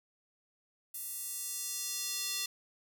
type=tone with high-pass filter sweep; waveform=square; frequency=390 Hz; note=G4; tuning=9 cents flat; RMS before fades=-38 dBFS; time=0.94-2.46 s; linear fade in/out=5 ms; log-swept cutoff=11000 to 4000 Hz; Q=1.2; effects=none